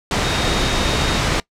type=tone in noise; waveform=sine; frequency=3729 Hz; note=A#7; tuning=in tune; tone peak=-26 dBFS; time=0.24-1.19 s; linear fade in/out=2 ms; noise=pink; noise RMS=-18 dBFS; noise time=0.11-1.4 s; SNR=-11 dB; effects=noise-tail reverb RT60 0.1 s tail -22 dB re dry + low-pass 6000 Hz 12 dB/octave